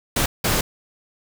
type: noise bursts at uneven times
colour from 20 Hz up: pink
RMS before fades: -20 dBFS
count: 2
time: 0.16-0.26 / 0.44-0.61 s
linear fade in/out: 5 ms
effects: none